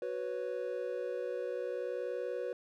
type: chord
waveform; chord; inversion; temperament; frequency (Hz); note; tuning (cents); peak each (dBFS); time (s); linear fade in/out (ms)
triangle; F# suspended fourth; none; equal; 370 / 493.9 / 554.4; F#4 / B4 / C#5; 0 / 0 / 0; -39 / -35 / -39; 0.02-2.53; 2
effects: none